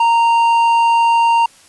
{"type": "tone with hard clipping", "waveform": "sine", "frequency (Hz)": 927, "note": "A#5", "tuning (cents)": -10, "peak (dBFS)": -11, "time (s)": [0, 1.46], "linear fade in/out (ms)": 5, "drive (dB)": 6, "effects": ["white hiss -46 dBFS RMS until 1.68 s", "resampled to 24000 Hz"]}